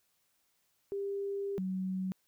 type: tone pair in turn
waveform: sine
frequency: 398.2 / 187.49 Hz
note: G4 / F#3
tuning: +27 / +23 cents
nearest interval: octave + minor second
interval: 1304 cents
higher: first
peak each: -33 / -32 dBFS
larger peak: second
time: 0.92-1.58 / 1.58-2.12 s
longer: first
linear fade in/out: 0 ms
effects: white hiss -75 dBFS RMS until 2.27 s